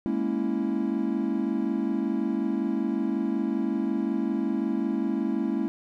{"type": "chord", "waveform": "triangle", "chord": "A# half-diminished seventh", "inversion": "third", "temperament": "equal", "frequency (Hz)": [207.7, 233.1, 277.2, 329.6], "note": ["G#3", "A#3", "C#4", "E4"], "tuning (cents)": [0, 0, 0, 0], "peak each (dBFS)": -28, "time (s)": [0.06, 5.68], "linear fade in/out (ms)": 0, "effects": []}